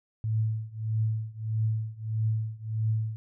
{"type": "tone with tremolo", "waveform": "sine", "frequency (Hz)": 110, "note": "A2", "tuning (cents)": 0, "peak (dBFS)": -22, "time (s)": [0.24, 3.16], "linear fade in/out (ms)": 0, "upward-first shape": "triangle", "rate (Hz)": 1.6, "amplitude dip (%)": 95, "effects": []}